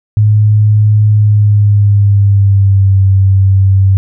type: tone with pitch glide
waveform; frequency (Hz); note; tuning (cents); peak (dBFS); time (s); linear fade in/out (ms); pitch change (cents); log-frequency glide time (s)
sine; 106 to 96.64; G#2 to G2; +36 to -24; -4; 0.17-3.97; 0; -160; 1.09-3.01
effects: none